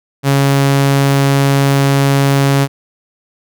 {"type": "tone", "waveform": "sawtooth", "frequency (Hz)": 138.59, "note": "C#3", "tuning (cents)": 0, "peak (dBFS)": -5, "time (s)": [0.23, 2.68], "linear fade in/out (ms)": 50, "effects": []}